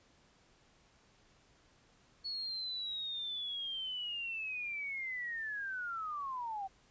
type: linear sweep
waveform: sine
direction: down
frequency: 4396 to 753 Hz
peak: -37 dBFS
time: 2.24-6.68 s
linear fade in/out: 20 ms
effects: pink hiss -67 dBFS RMS until 6.9 s + resampled to 16000 Hz